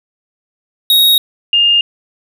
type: tone pair in turn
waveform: square / sine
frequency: 3767 / 2821 Hz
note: A#7 / F7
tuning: +17 / +17 cents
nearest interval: perfect fourth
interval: 500 cents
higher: first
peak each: -7 dBFS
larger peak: neither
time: 0.9-1.18 / 1.53-1.81 s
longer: neither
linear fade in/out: 2 ms
effects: none